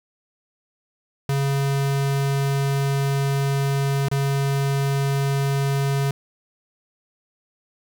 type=tone with dropouts; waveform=square; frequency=138.59 Hz; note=C#3; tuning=in tune; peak=-20 dBFS; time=1.29-6.11 s; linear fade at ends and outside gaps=2 ms; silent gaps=4.085-4.114 s; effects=8-bit